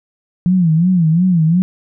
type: tone with vibrato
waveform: sine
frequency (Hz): 171.2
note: F3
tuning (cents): -34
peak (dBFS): -9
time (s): 0.46-1.62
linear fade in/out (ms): 0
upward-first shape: sine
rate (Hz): 2.8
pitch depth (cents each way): 150
effects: none